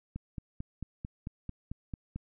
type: click train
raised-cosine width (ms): 5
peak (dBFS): -25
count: 10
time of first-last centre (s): 0.16-2.16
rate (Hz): 4.5
effects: none